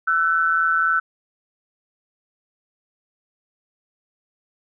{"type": "tone pair together", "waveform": "sine", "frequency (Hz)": [1336.3, 1500], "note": ["E6", "F#6"], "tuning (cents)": [23, 23], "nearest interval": "major second", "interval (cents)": 200, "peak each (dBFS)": -19, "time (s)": [0.07, 1], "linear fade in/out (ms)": 10, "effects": []}